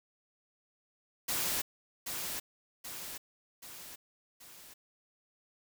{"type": "noise with echo", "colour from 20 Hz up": "white", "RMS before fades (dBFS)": -33, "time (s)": [1.28, 1.62], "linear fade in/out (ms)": 10, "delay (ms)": 780, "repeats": 4, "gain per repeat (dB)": -5, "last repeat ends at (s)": 4.74, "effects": []}